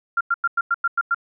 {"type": "tone bursts", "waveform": "sine", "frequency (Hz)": 1386, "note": "F6", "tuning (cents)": -14, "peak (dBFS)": -16, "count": 8, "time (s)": [0.17, 1.146], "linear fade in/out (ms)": 5, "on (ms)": 38, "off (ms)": 96, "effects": []}